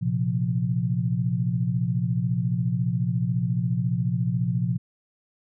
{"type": "chord", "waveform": "sine", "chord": "Bb suspended second", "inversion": "none", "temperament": "equal", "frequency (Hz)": [116.54, 130.81, 174.61], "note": ["Bb2", "C3", "F3"], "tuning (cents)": [0, 0, 0], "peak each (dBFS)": -26, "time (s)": [0.01, 4.78], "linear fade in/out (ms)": 20, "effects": []}